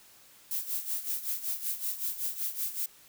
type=noise with tremolo; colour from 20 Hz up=violet; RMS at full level=-31 dBFS; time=0.51-2.86 s; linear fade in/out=2 ms; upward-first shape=sine; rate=5.3 Hz; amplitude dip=75%; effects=white hiss -57 dBFS RMS until 3.08 s